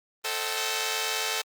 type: chord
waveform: 5% pulse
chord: A diminished seventh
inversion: none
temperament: just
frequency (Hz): 440 / 528 / 633.6 / 760.3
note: A4 / C5 / Eb5 / Gb5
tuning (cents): 0 / +16 / +31 / +47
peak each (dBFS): -19 / -24 / -25 / -22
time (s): 0.24-1.42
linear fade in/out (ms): 10
effects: Opus 32 kbps